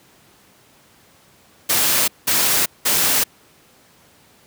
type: noise bursts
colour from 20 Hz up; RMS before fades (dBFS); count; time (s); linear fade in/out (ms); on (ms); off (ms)
white; -17; 3; 1.69-3.24; 10; 390; 190
effects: pink hiss -52 dBFS RMS until 4.46 s + high-pass 100 Hz 12 dB/octave